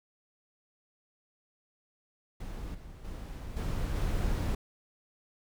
brown noise with level steps, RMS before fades -39 / -47 / -40 / -32 / -30 dBFS, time 2.4-4.55 s, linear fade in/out 5 ms, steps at 2.74 / 3.04 / 3.56 / 3.95 s, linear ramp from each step 10 ms, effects none

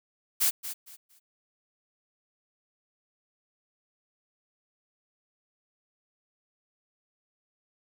blue noise with echo, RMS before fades -24 dBFS, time 0.4-0.51 s, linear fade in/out 20 ms, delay 230 ms, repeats 3, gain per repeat -12 dB, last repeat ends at 1.2 s, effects none

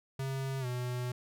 square tone with pitch glide, 134.5 to 124.05 Hz, C3 to B2, +48 to +8 cents, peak -34 dBFS, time 0.19-1.12 s, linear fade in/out 5 ms, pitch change -140 cents, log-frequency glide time 0.6-0.66 s, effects none

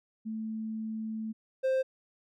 sine / triangle tone pair in turn, 220 / 525.2 Hz, A3 / C5, 0 / +6 cents, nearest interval octave + minor third, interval 1506 cents, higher second, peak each -33 / -23 dBFS, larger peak second, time 0.25-1.33 / 1.63-1.83 s, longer first, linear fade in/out 20 ms, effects none

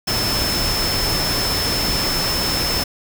sine tone in noise, 5270 Hz, E8, 1 cent flat, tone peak -21 dBFS, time 0.07-2.84 s, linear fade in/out 10 ms, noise pink, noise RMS -22 dBFS, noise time 0.07-2.84 s, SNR -2 dB, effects none

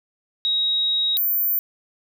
sine tone pair in turn, 3800 / 14310 Hz, A#7 / A9, +33 / +28 cents, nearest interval octave + major seventh, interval 2295 cents, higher second, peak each -18 dBFS, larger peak neither, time 0.45-1.17 / 1.17-1.59 s, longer first, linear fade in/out 0 ms, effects 10-bit

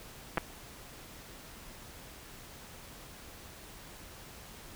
clicks, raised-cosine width 0.5 ms, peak -14 dBFS, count 2, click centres 0.374 / 0.38 s, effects pink hiss -50 dBFS RMS until 4.75 s

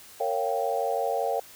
sine chord, G half-diminished seventh, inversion first, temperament equal with one note detuned, 462.1 / 554.4 / 698.5 / 784 Hz, Bb4 / Db5 / F5 / G5, -15 / 0 / 0 / 0 cents, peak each -30 dBFS, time 0.2-1.4 s, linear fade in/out 5 ms, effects white hiss -49 dBFS RMS until 1.55 s

